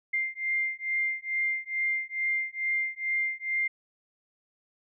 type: beating tone pair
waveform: sine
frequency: 2100 / 2102.3 Hz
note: C7 / C7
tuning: +6 / +8 cents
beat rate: 2.3 Hz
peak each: -30 dBFS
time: 0.13-3.68 s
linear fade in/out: 10 ms
effects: none